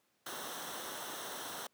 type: noise with comb filter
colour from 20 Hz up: pink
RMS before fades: -43 dBFS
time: 0.26-1.67 s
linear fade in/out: 5 ms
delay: 0.42 ms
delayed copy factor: -0.65
effects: pink hiss -75 dBFS RMS until 1.73 s + high-pass 200 Hz 12 dB/octave